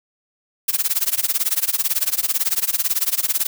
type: noise with tremolo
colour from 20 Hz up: blue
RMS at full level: -17 dBFS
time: 0.68-3.47 s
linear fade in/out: 5 ms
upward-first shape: sine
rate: 18 Hz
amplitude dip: 95%
effects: none